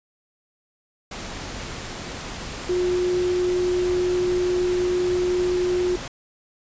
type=tone in noise; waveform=sine; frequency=360 Hz; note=F#4; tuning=47 cents flat; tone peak=-19 dBFS; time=2.69-5.96 s; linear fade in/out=5 ms; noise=pink; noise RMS=-33 dBFS; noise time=1.11-6.08 s; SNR=+11 dB; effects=resampled to 16000 Hz